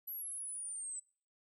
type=linear sweep; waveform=sine; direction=down; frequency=11890 to 7902 Hz; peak=-40 dBFS; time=0.07-1 s; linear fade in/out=10 ms; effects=noise-tail reverb RT60 0.5 s tail -26 dB re dry